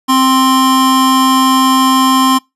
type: tone pair together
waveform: square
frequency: 262.2 / 1049 Hz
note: C4 / C6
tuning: +4 / +4 cents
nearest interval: 2 octaves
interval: 2400 cents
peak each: -11 dBFS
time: 0.08-2.39 s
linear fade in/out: 20 ms
effects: noise-tail reverb RT60 0.2 s tail -25 dB re dry + resampled to 32000 Hz